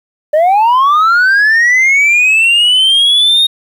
sine linear sweep, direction up, 587.3 to 3729 Hz, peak -3 dBFS, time 0.33-3.47 s, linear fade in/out 10 ms, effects tanh soft clip ceiling -5 dBFS + 7-bit

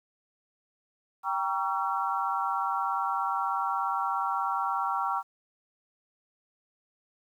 sine chord, G diminished seventh, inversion none, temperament just, 784 / 940.8 / 1128.9 / 1354.7 Hz, G5 / Bb5 / Db6 / Fb6, 0 / +16 / +31 / +47 cents, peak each -32 dBFS, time 1.23-5.23 s, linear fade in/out 50 ms, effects 10-bit

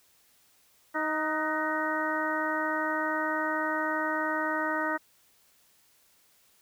harmonic tone with a mistuned harmonic, 312.2 Hz, D#4, 6 cents sharp, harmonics 1 / 2 / 3 / 4 / 5 / 6, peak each -34 / -34 / -34 / -34 / -34 / -34 dBFS, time 0.94-4.98 s, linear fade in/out 20 ms, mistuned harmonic 5, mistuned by -56 cents, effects white hiss -64 dBFS RMS until 6.61 s

